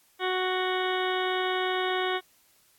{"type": "harmonic tone", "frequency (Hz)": 370, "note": "F#4", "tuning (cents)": 0, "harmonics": [1, 2, 3, 4, 5, 6, 8, 9, 10], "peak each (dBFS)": [-29, -32, -34, -35, -36, -37, -38, -39, -39], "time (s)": [0.19, 2.21], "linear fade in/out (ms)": 50, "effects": ["white hiss -63 dBFS RMS until 2.78 s", "AAC 64 kbps"]}